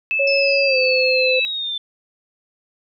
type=tone; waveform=sine; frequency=2618 Hz; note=E7; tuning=13 cents flat; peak=-17 dBFS; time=0.11-1.45 s; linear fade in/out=0 ms
type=tone with pitch glide; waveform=sine; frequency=554.4 to 514.3 Hz; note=C#5 to C5; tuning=0 to -30 cents; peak=-17 dBFS; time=0.19-1.4 s; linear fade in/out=10 ms; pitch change=-130 cents; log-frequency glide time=0.66-0.77 s
type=exponential sweep; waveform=sine; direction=down; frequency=5300 to 3520 Hz; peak=-22 dBFS; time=0.27-1.78 s; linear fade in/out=5 ms
effects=none